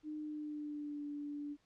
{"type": "tone with pitch glide", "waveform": "sine", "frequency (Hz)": [304.6, 291.2], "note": ["D#4", "D4"], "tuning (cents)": [-37, -15], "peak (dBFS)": -40, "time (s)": [0.03, 1.57], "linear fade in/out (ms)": 50, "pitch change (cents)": -78, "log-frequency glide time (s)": [0.16, 1.05], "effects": ["pink hiss -75 dBFS RMS until 1.65 s", "low-pass 6000 Hz 12 dB/octave"]}